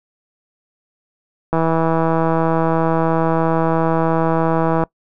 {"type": "click train", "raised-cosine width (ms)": 1, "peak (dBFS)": -4, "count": 540, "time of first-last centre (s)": [1.53, 4.837], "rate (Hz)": 163, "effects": ["noise-tail reverb RT60 0.1 s tail -23 dB re dry"]}